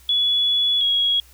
sine tone pair in turn, 3400 / 3317 Hz, G#7 / G#7, +40 / -3 cents, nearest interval unison, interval 43 cents, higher first, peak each -16 dBFS, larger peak neither, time 0.09-0.81 / 0.81-1.2 s, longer first, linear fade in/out 2 ms, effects added 63 Hz sine -49 dBFS peak until 1.33 s + white hiss -52 dBFS RMS until 1.33 s

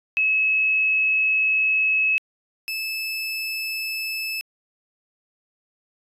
sine / 30% pulse tone pair in turn, 2579 / 2617 Hz, E7 / E7, -39 / -13 cents, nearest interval unison, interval 26 cents, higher second, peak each -17 / -23 dBFS, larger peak first, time 0.17-2.18 / 2.68-4.41 s, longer first, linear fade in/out 0 ms, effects resampled to 32000 Hz

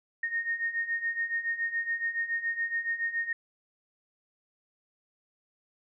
sine beating tone pair, 1844 / 1851.1 Hz, A#6 / A#6, -19 / -13 cents, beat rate 7.1 Hz, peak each -34 / -30 dBFS, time 0.23-3.33 s, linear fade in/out 5 ms, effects none

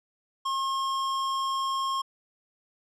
square tone, 1075 Hz, C6, 47 cents sharp, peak -27 dBFS, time 0.45-2.02 s, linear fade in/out 10 ms, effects low-pass 7000 Hz 12 dB/octave

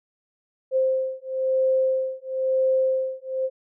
sine beating tone pair, 523.3 / 524.3 Hz, C5 / C5, 0 / +3 cents, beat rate 1 Hz, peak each -23 dBFS, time 0.71-3.5 s, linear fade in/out 50 ms, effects none

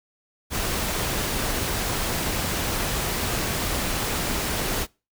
pink noise, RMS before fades -26 dBFS, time 0.5-4.87 s, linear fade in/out 50 ms, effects noise-tail reverb RT60 0.3 s tail -25 dB re dry

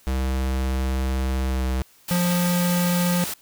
square tone with pitch glide, 65.41 to 64.62 Hz, C2 to C2, 0 to -21 cents, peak -22 dBFS, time 0.07-1.82 s, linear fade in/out 0 ms, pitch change -21 cents, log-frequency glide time 1.48-1.6 s
white noise, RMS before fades -30 dBFS, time 2.08-3.34 s, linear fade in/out 5 ms
square tone, 176.4 Hz, F3, 18 cents sharp, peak -20 dBFS, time 2.11-3.24 s, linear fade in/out 0 ms
effects white hiss -55 dBFS RMS until 3.41 s

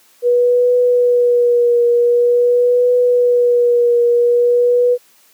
sine tone with vibrato, 484.7 Hz, B4, 32 cents flat, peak -9 dBFS, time 0.22-4.98 s, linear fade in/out 50 ms, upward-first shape triangle, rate 0.46 Hz, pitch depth 31 cents each way, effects white hiss -51 dBFS RMS until 5.33 s + high-pass 200 Hz 12 dB/octave

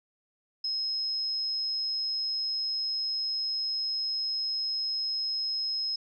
sine tone, 5140 Hz, E8, 45 cents flat, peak -28 dBFS, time 0.64-5.96 s, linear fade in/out 5 ms, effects none

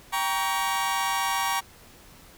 sawtooth chord, G diminished, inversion none, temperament just, 784 / 940.8 / 1128.9 Hz, G5 / Bb5 / Db6, 0 / +16 / +31 cents, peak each -26 / -24 / -25 dBFS, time 0.12-1.61 s, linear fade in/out 20 ms, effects pink hiss -51 dBFS RMS until 2.37 s

